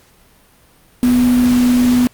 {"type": "tone in noise", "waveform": "sine", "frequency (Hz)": 246.9, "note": "B3", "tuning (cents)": 0, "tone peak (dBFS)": -9, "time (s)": [1.03, 2.07], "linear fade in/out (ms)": 0, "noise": "pink", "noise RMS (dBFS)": -25, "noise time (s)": [1.03, 2.07], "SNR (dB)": 13, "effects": ["pink hiss -50 dBFS RMS until 2.13 s", "Opus 48 kbps"]}